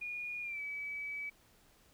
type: tone with pitch glide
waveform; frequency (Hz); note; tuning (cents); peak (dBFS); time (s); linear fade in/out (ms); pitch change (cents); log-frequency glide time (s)
sine; 2439 to 2289; D#7 to D7; -35 to -45; -38; 0.01-1.3; 10; -110; 0.42-0.61
effects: pink hiss -66 dBFS RMS until 1.93 s